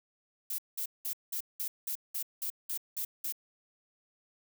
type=noise bursts; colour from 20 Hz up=violet; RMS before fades=-35 dBFS; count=11; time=0.5-3.324 s; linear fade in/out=5 ms; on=84 ms; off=190 ms; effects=none